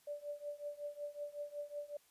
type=tone with tremolo; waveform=sine; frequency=584 Hz; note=D5; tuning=10 cents flat; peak=-38 dBFS; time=0.07-1.97 s; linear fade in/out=5 ms; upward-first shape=triangle; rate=5.4 Hz; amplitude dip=95%; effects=white hiss -70 dBFS RMS until 2.1 s + resampled to 32000 Hz